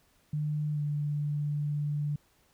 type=tone with pitch glide; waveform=sine; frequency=150.1 to 147.18 Hz; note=D3 to D3; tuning=+38 to +4 cents; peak=-28 dBFS; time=0.33-2.16 s; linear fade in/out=5 ms; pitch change=-34 cents; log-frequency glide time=0.72-0.81 s; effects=pink hiss -67 dBFS RMS until 2.53 s